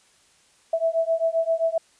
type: beating tone pair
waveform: sine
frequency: 653 / 660.6 Hz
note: E5 / E5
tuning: -17 / +4 cents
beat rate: 7.6 Hz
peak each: -23 dBFS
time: 0.73-1.78 s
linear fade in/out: 5 ms
effects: white hiss -59 dBFS RMS until 1.99 s + resampled to 22050 Hz